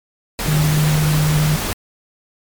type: tone in noise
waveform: sine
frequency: 152.2 Hz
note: D#3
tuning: 38 cents flat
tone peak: -13 dBFS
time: 0.48-1.56 s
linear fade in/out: 0 ms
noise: pink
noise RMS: -22 dBFS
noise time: 0.39-1.73 s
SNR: +6 dB
effects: MP3 96 kbps